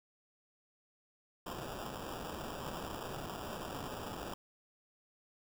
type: noise with sample-and-hold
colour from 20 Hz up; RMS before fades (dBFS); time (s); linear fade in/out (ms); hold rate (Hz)
violet; -43; 1.46-4.34; 5; 2100
effects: none